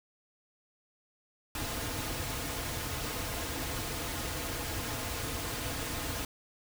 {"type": "noise with comb filter", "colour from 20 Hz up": "pink", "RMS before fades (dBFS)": -36, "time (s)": [1.55, 6.25], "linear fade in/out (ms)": 2, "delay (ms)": 5.2, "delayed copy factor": -0.6, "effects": []}